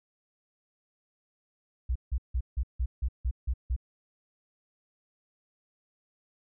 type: tone bursts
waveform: sine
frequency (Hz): 62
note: B1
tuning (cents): +7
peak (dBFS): -25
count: 9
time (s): 1.89-3.764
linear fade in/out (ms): 10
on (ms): 66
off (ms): 160
effects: none